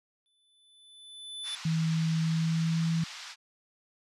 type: tone with exponential growth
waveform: square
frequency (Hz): 3500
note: A7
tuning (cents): -10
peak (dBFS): -33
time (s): 0.26-1.55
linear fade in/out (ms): 0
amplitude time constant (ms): 280
type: band-pass noise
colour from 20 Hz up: white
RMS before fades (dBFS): -44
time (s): 1.43-3.36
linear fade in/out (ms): 50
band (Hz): 940 to 5700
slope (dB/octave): 24
type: tone with pitch glide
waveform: sine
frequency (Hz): 161.7 to 164.53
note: E3 to E3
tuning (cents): -33 to -3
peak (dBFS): -25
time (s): 1.65-3.04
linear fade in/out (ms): 5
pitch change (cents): +30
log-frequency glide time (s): 2.19-2.91
effects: resampled to 32000 Hz